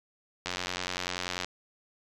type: click train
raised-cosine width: 0.2 ms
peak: -14 dBFS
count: 90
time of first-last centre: 0.46-1.446 s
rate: 90.3 Hz
effects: resampled to 24000 Hz